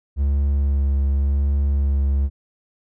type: tone with vibrato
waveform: triangle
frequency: 69.8 Hz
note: C#2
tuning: 13 cents sharp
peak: -14 dBFS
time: 0.16-2.3 s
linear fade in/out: 50 ms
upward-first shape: sine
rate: 0.89 Hz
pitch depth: 16 cents each way
effects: none